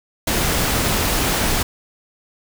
pink noise, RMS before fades -19 dBFS, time 0.27-1.63 s, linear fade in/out 5 ms, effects none

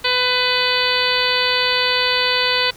harmonic tone, 500 Hz, B4, 21 cents sharp, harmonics 1 / 2 / 3 / 4 / 5 / 6 / 7 / 8 / 9, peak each -24 / -24 / -24 / -24 / -24 / -24 / -24 / -24 / -24 dBFS, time 0.04-2.71 s, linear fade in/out 10 ms, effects pink hiss -43 dBFS RMS until 2.76 s

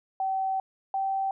sine tone pair in turn, 767 / 775.5 Hz, G5 / G5, -38 / -19 cents, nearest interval unison, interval 19 cents, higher second, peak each -25 dBFS, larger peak neither, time 0.2-0.6 / 0.94-1.31 s, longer first, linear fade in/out 2 ms, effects none

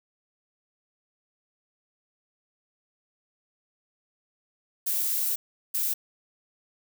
violet noise bursts at uneven times, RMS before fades -27 dBFS, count 2, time 4.86-5.36 / 5.74-5.94 s, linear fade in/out 10 ms, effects none

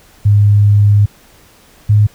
sine tone pair in turn, 102.8 / 104.84 Hz, G#2 / G#2, -17 / +17 cents, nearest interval unison, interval 34 cents, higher second, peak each -5 dBFS, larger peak neither, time 0.25-1.06 / 1.89-2.07 s, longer first, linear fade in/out 10 ms, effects pink hiss -45 dBFS RMS until 2.14 s

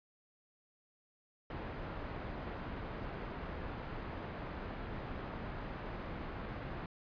pink low-pass noise, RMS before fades -43 dBFS, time 1.5-6.86 s, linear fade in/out 2 ms, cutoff 1700 Hz, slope 12 dB/octave, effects resampled to 11025 Hz

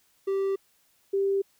triangle / sine tone pair in turn, 390 / 393.2 Hz, G4 / G4, -9 / +5 cents, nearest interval unison, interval 14 cents, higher second, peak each -22 dBFS, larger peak neither, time 0.27-0.56 / 1.13-1.42 s, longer neither, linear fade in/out 10 ms, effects white hiss -66 dBFS RMS until 1.59 s

